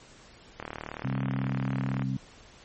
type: click train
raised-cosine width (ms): 0.5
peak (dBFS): -20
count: 55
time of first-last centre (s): 0.6-2.021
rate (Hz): 38
type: harmonic tone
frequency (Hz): 65.9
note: C2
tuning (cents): +13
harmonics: 2 / 3 / 4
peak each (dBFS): -29 / -33 / -35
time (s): 1.04-2.17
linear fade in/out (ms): 5
effects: pink hiss -53 dBFS RMS until 2.64 s + MP3 32 kbps